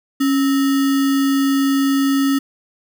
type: tone with sample-and-hold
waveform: sine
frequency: 274.7 Hz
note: C#4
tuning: 16 cents flat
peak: -13 dBFS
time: 0.2-2.39 s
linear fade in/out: 10 ms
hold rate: 1575 Hz
effects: none